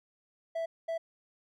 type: tone bursts at uneven times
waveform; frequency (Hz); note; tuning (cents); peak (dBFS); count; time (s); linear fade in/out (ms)
triangle; 659.3; E5; 0; -29; 2; 0.55-0.66 / 0.88-0.98; 10
effects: none